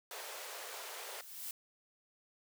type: high-pass noise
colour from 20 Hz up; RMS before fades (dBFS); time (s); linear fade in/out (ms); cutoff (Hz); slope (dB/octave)
pink; -46; 0.11-1.21; 2; 430; 48
type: noise with exponential growth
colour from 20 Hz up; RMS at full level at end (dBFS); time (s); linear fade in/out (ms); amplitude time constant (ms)
blue; -41; 0.63-1.51; 2; 190
effects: none